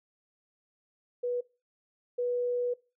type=tone pair in turn; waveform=sine; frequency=488.9 / 488.9 Hz; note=B4 / B4; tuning=-18 / -18 cents; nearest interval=unison; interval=0 cents; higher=neither; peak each=-28 / -27 dBFS; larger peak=second; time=1.23-1.41 / 2.18-2.74 s; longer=second; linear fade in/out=10 ms; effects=noise-tail reverb RT60 0.3 s tail -21 dB re dry